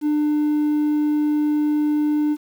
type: tone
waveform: triangle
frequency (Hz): 299.2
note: D4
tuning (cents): +32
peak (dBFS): -14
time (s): 0.01-2.37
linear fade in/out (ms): 50
effects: tanh soft clip ceiling -10 dBFS + 8-bit